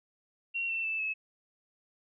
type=tone with pitch steps; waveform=sine; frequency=2739 / 2689 / 2640 / 2591 Hz; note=F7 / E7 / E7 / E7; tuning=-34 / +34 / +2 / -30 cents; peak=-30 dBFS; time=0.54-1.14 s; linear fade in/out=20 ms; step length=150 ms; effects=none